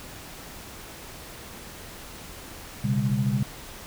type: tone cluster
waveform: sine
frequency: 123.7 / 137.4 / 202.3 Hz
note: B2 / C#3 / G#3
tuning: +3 / -15 / -45 cents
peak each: -26 dBFS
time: 2.84-3.43 s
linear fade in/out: 5 ms
effects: pink hiss -42 dBFS RMS until 3.86 s